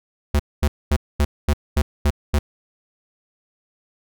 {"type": "tone bursts", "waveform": "square", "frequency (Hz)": 73.4, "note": "D2", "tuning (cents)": 0, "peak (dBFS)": -15, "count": 8, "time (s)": [0.34, 2.39], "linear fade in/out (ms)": 5, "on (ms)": 55, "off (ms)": 230, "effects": []}